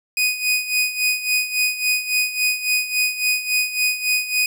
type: tone with tremolo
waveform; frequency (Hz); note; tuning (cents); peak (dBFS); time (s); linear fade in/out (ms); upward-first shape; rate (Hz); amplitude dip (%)
sawtooth; 2489; D#7; 0; -12; 0.17-4.46; 2; sine; 3.6; 75
effects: none